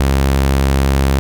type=tone; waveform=sawtooth; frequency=67.9 Hz; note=C#2; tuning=35 cents flat; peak=-7 dBFS; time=0-1.19 s; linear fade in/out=0 ms; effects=none